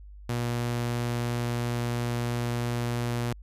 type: tone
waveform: sawtooth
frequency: 119.8 Hz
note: A#2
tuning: 48 cents sharp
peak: -23 dBFS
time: 0.29-3.33 s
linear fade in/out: 5 ms
effects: added 50 Hz sine -43 dBFS peak until 3.42 s + resampled to 32000 Hz